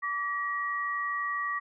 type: tone pair together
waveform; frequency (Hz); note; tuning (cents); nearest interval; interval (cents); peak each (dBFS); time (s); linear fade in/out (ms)
sine; 1156 / 1904; D6 / A#6; -28 / +36; major sixth; 864; -31 / -32; 0.02-1.6; 20
effects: none